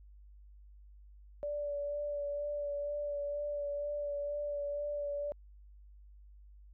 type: tone with vibrato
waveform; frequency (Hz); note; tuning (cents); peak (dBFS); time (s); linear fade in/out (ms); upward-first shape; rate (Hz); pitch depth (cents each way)
sine; 580; D5; -22; -34; 1.43-5.32; 0; sine; 2.1; 18
effects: added 50 Hz sine -53 dBFS peak until 6.73 s